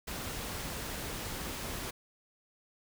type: noise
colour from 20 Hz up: pink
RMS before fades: -39 dBFS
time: 0.07-1.91 s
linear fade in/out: 10 ms
effects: none